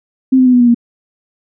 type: tone with pitch steps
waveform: sine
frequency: 261.6 / 256.4 / 251.2 / 246.2 / 241.3 / 236.4 Hz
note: C4 / C4 / B3 / B3 / B3 / A#3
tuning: 0 / -35 / +30 / -5 / -40 / +24 cents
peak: -5 dBFS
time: 0.32-0.746 s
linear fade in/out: 10 ms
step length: 71 ms
effects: none